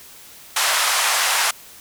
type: band-pass noise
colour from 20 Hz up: pink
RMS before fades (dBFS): -19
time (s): 0.56-1.51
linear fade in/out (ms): 5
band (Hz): 780 to 12000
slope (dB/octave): 24
effects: white hiss -43 dBFS RMS until 1.8 s